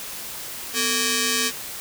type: ring-modulated tone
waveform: 5% pulse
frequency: 697 Hz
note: F5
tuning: 4 cents flat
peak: -6 dBFS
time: 0.73-1.52 s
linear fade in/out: 50 ms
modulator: 947 Hz
effects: white hiss -34 dBFS RMS until 1.8 s